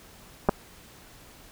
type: clicks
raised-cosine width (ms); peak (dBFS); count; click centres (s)
1; -6; 2; 0.488 / 0.493
effects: pink hiss -51 dBFS RMS until 1.51 s